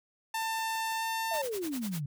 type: tone with pitch glide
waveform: sawtooth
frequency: 894 to 899.7 Hz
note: A5 to A5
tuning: +27 to +38 cents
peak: -27 dBFS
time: 0.34-1.42 s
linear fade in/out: 5 ms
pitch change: +11 cents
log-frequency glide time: 0.96-1.06 s
type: exponential sweep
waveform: sine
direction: down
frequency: 698.5 to 135.1 Hz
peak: -32 dBFS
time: 1.31-2.06 s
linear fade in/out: 5 ms
type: noise with tremolo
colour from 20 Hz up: white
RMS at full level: -40 dBFS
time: 1.33-2.01 s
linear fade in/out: 10 ms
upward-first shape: sine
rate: 10 Hz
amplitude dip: 95%
effects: none